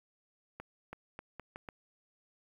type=accelerating click train; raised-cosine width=0.5 ms; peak=-28 dBFS; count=6; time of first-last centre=0.6-1.688 s; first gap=330 ms; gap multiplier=0.79; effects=10-bit